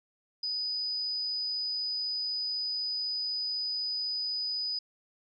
sine tone, 4978 Hz, D#8, in tune, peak -30 dBFS, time 0.43-4.79 s, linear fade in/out 5 ms, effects none

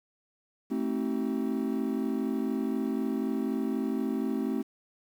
triangle chord, A diminished seventh, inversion none, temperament just, 220 / 264 / 316.8 / 380.2 Hz, A3 / C4 / Eb4 / Gb4, 0 / +16 / +31 / +47 cents, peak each -30 / -29 / -34 / -34 dBFS, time 0.7-4.63 s, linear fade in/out 20 ms, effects 9-bit

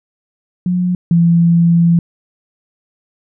sine tone pair in turn, 179.6 / 169.46 Hz, F3 / E3, +49 / +48 cents, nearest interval minor second, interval 101 cents, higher first, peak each -12 / -7 dBFS, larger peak second, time 0.66-0.95 / 1.11-1.99 s, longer second, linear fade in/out 2 ms, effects none

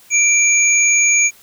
sine tone pair together, 2349 / 6690 Hz, D7 / G#8, 0 / +12 cents, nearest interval octave + tritone, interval 1812 cents, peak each -13 dBFS, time 0.1-1.31 s, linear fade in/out 50 ms, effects white hiss -47 dBFS RMS until 1.42 s

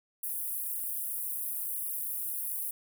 pink high-pass noise, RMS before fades -35 dBFS, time 0.23-2.71 s, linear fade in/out 5 ms, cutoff 10000 Hz, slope 48 dB/octave, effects none

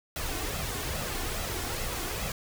pink noise with flanger, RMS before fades -33 dBFS, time 0.16-2.32 s, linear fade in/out 2 ms, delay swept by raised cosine 1.5 to 2.8 ms, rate 2.4 Hz, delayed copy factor +0.55, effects none

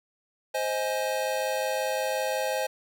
square chord, Ab major, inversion first, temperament equal with one note detuned, 523.3 / 628.8 / 830.6 Hz, C5 / Eb5 / Ab5, 0 / +18 / 0 cents, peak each -30 / -32 / -33 dBFS, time 0.54-2.67 s, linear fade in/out 10 ms, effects none

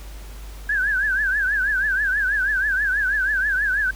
sine tone with vibrato, 1610 Hz, G6, 46 cents sharp, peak -18 dBFS, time 0.69-3.91 s, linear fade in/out 5 ms, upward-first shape triangle, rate 6.2 Hz, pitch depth 160 cents each way, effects added 50 Hz sine -34 dBFS peak until 3.95 s + pink hiss -45 dBFS RMS until 3.95 s

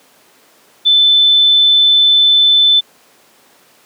sine tone, 3520 Hz, A7, in tune, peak -6 dBFS, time 0.85-2.81 s, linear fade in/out 20 ms, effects pink hiss -48 dBFS RMS until 3.85 s + high-pass 300 Hz 12 dB/octave

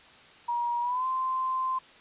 sine tone with pitch glide, 953 to 1039.3 Hz, A#5 to C6, +38 to -12 cents, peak -26 dBFS, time 0.48-1.79 s, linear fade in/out 10 ms, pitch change +150 cents, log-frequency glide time 0.81-1.06 s, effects white hiss -53 dBFS RMS until 2 s + resampled to 8000 Hz

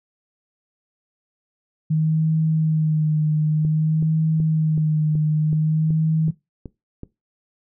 sine tone with vibrato, 156 Hz, D#3, 5 cents sharp, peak -16 dBFS, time 1.9-6.31 s, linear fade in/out 10 ms, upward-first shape sine, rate 0.53 Hz, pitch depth 30 cents each way
click train, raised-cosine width 3 ms, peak -20 dBFS, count 10, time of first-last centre 3.65-7.033 s, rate 2.66 Hz
effects noise-tail reverb RT60 0.2 s tail -19 dB re dry

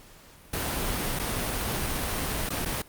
pink noise with dropouts, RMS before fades -29 dBFS, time 0.53-2.82 s, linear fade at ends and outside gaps 5 ms, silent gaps 1.191-1.195 / 2.492-2.503 / 2.651-2.657 s, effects pink hiss -52 dBFS RMS until 2.88 s + Opus 48 kbps

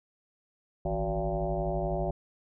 sine tone with frequency modulation, 370 Hz, F#4, in tune, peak -27 dBFS, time 0.85-2.11 s, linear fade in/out 5 ms, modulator 104 Hz, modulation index 3.6, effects none

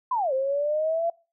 sine linear two-way sweep, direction down then up, 1046.5 to 520 to 683 Hz, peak -22 dBFS, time 0.11-1.1 s, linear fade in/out 5 ms, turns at 0.33 s, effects noise-tail reverb RT60 0.3 s tail -21 dB re dry

